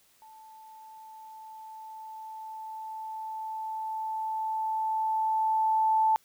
sine tone with level ramp, 878 Hz, A5, 4 cents flat, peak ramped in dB -49 to -20 dBFS, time 0.22-6.16 s, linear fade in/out 0 ms, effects white hiss -64 dBFS RMS until 6.24 s

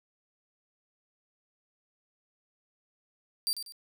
sawtooth tone with echo, 4699 Hz, D8, in tune, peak -24 dBFS, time 3.47-3.53 s, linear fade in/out 0 ms, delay 96 ms, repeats 2, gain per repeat -9 dB, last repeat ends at 3.722 s, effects none

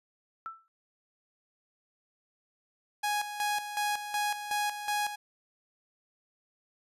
sine tone with exponential decay, 1328 Hz, E6, 12 cents sharp, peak -33 dBFS, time 0.46-0.68 s, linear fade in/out 0 ms, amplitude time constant 46 ms
sawtooth tone with tremolo, 830.6 Hz, G#5, in tune, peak -24 dBFS, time 3.03-5.16 s, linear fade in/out 10 ms, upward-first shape square, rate 2.7 Hz, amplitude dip 65%
effects resampled to 32000 Hz

